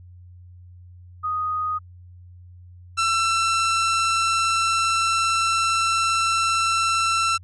sine / sawtooth tone pair in turn, 1244.5 / 1341.2 Hz, D#6 / E6, 0 / +30 cents, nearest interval minor second, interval 130 cents, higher second, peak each -22 / -15 dBFS, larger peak second, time 1.23-1.79 / 2.97-7.38 s, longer second, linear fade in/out 20 ms, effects added 89 Hz sine -42 dBFS peak until 7.43 s + resampled to 22050 Hz

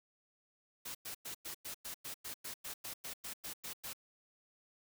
white noise bursts, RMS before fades -44 dBFS, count 16, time 0.85-3.934 s, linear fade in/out 10 ms, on 99 ms, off 100 ms, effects none

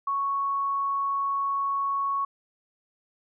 sine tone, 1108.7 Hz, C#6, in tune, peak -24 dBFS, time 0.07-2.25 s, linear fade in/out 5 ms, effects none

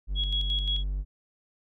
triangle tone, 48.62 Hz, G1, 13 cents flat, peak -25 dBFS, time 0.07-1.05 s, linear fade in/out 50 ms
sine tone with tremolo, 3328 Hz, G#7, 3 cents sharp, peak -26 dBFS, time 0.15-0.84 s, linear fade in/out 50 ms, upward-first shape square, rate 5.7 Hz, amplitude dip 55%
effects none

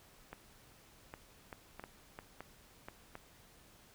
clicks, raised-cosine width 0.5 ms, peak -30 dBFS, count 9, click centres 0.33 / 1.139 / 1.528 / 1.796 / 1.839 / 2.189 / 2.406 / 2.885 / 3.154 s, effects pink hiss -62 dBFS RMS until 3.94 s

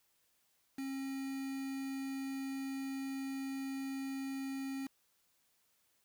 triangle tone with quantisation, 269.6 Hz, C#4, 48 cents flat, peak -36 dBFS, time 0.78-4.87 s, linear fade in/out 5 ms, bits 8, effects white hiss -75 dBFS RMS until 6.04 s

